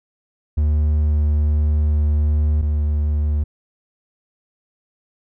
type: tone pair in turn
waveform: triangle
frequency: 75.1 / 74.54 Hz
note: D2 / D2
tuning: +39 / +26 cents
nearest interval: unison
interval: 13 cents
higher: first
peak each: -12 / -14 dBFS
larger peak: first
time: 0.57-2.62 / 2.62-3.44 s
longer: first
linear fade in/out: 10 ms
effects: none